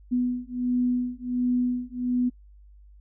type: beating tone pair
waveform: sine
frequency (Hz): 246.9 / 248.3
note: B3 / B3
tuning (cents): 0 / +9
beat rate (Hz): 1.4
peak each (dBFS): -26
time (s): 0.11-2.3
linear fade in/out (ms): 20
effects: noise-tail reverb RT60 0.1 s tail -26 dB re dry + added 50 Hz sine -48 dBFS peak until 3 s